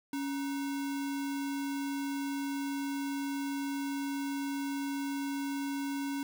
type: tone with sample-and-hold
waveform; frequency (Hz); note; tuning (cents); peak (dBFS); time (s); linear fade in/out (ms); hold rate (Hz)
sine; 278.7; C#4; +9; -32; 0.13-6.23; 2; 1225
effects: none